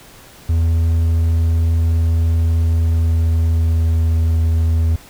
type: tone with pitch glide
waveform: triangle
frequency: 82.41 to 81.56 Hz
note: E2 to E2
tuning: 0 to -18 cents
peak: -10 dBFS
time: 0.49-4.96 s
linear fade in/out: 5 ms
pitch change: -18 cents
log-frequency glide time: 2.57-4.15 s
effects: pink hiss -42 dBFS RMS until 5.09 s